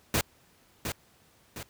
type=noise with echo; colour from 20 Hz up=pink; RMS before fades=-25 dBFS; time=0.14-0.21 s; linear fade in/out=2 ms; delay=710 ms; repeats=2; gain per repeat=-7 dB; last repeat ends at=1.63 s; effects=pink hiss -62 dBFS RMS until 1.69 s + high-pass 60 Hz 12 dB/octave